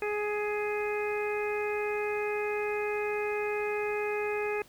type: harmonic tone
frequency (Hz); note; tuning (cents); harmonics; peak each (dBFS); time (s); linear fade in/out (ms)
417.7; G#4; +10; 1 / 2 / 3 / 4 / 5 / 6; -30 / -38 / -42 / -41 / -41 / -38; 0.02-4.62; 2
effects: pink hiss -57 dBFS RMS until 4.68 s